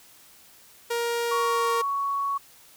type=tone with pitch glide; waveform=sawtooth; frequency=470.4 to 465.8 Hz; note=A#4 to A#4; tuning=+16 to -1 cents; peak=-21 dBFS; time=0.9-1.82 s; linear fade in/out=10 ms; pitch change=-17 cents; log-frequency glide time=1.34-1.7 s
type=tone; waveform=sine; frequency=1116 Hz; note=C#6; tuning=11 cents sharp; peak=-24 dBFS; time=1.31-2.38 s; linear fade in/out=10 ms
effects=white hiss -53 dBFS RMS until 2.76 s

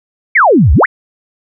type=exponential two-way sweep; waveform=sine; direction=down then up; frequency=2349 to 60.5 to 2349 Hz; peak=-4 dBFS; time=0.35-0.86 s; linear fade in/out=10 ms; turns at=0.73 s; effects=none

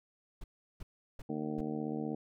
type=noise bursts; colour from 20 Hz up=brown; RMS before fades=-42 dBFS; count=4; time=0.41-1.61 s; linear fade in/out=5 ms; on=30 ms; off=360 ms
type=harmonic tone; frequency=76.1 Hz; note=D#2; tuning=38 cents flat; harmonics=2 / 3 / 4 / 5 / 6 / 7 / 8 / 9 / 10; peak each=-43 / -38 / -39 / -49 / -42 / -53 / -51 / -54 / -48 dBFS; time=1.29-2.15 s; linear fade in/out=5 ms
effects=none

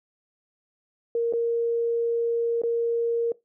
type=tone with dropouts; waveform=sine; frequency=466.2 Hz; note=A#4; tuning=in tune; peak=-21 dBFS; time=1.15-3.32 s; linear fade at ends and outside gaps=2 ms; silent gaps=1.326-1.335 / 2.618-2.635 s; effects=noise-tail reverb RT60 0.2 s tail -21 dB re dry

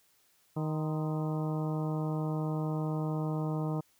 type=harmonic tone with a mistuned harmonic; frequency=155.56 Hz; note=D#3; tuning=in tune; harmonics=1 / 2 / 3 / 4 / 5 / 6 / 7 / 8; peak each=-31 / -37 / -41 / -43 / -45 / -47 / -48 / -49 dBFS; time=0.56-3.81 s; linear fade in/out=10 ms; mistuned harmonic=7; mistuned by=-80 cents; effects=white hiss -68 dBFS RMS until 3.99 s

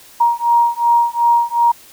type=beating tone pair; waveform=sine; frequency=941 / 943.7 Hz; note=A#5 / A#5; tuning=+16 / +21 cents; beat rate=2.7 Hz; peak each=-14 dBFS; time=0.2-1.72 s; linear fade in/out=10 ms; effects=white hiss -43 dBFS RMS until 1.92 s

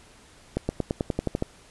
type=accelerating click train; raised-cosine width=2 ms; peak=-11 dBFS; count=10; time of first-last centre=0.57-1.424 s; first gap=120 ms; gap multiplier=0.94; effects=pink hiss -53 dBFS RMS until 1.7 s + resampled to 24000 Hz

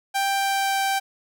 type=tone with pitch glide; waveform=sawtooth; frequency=787 to 781.1 Hz; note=G5 to G5; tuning=+7 to -6 cents; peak=-17 dBFS; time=0.14-1 s; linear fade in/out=20 ms; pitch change=-13 cents; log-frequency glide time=0.35-0.82 s; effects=none

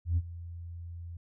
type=tone with ADSR envelope; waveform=sine; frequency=85.3 Hz; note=F2; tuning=40 cents flat; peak=-21 dBFS; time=0.05-1.17 s; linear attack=120 ms; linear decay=44 ms; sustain=-18 dB; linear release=4 ms; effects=tanh soft clip ceiling -21 dBFS

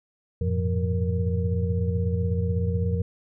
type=tone cluster; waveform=sine; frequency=88.8 / 105 / 116.5 / 173.6 / 466.8 Hz; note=F2 / G#2 / A#2 / F3 / A#4; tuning=+29 / +19 / -1 / -10 / +2 cents; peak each=-24 / -31 / -33 / -29 / -32 dBFS; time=0.41-3.02 s; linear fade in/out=5 ms; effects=none

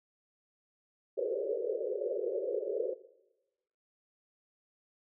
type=band-pass noise; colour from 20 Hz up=white; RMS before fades=-34 dBFS; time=1.17-2.94 s; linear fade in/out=10 ms; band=370 to 560 Hz; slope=96 dB/octave; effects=noise-tail reverb RT60 1.0 s tail -17 dB re dry

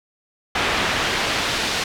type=noise with band-pass filter sweep; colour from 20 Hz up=brown; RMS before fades=-22 dBFS; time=0.55-1.84 s; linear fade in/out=5 ms; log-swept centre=2400 to 4100 Hz; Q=0.81; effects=none

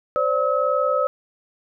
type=tone cluster; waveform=sine; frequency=519 / 580 / 1285 Hz; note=C5 / D5 / E6; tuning=-14 / -22 / -45 cents; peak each=-22 dBFS; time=0.16-1.07 s; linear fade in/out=0 ms; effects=none

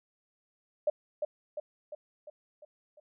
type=tone with echo; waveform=sine; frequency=601 Hz; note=D5; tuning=40 cents sharp; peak=-23 dBFS; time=0.87-0.9 s; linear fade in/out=5 ms; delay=350 ms; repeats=6; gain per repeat=-5 dB; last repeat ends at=3 s; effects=none

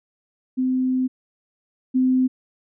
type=tone pair in turn; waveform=sine; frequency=257.1 / 257.1 Hz; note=C4 / C4; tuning=-30 / -30 cents; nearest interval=unison; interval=0 cents; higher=neither; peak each=-18 / -15 dBFS; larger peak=second; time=0.57-1.08 / 1.94-2.28 s; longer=first; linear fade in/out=20 ms; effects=none

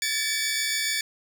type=tone cluster; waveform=15% pulse; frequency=1714 / 1781 / 2283 Hz; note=A6 / A6 / D7; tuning=-46 / +21 / -50 cents; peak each=-25 / -24 / -20 dBFS; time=0.02-1.01 s; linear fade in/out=2 ms; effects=none

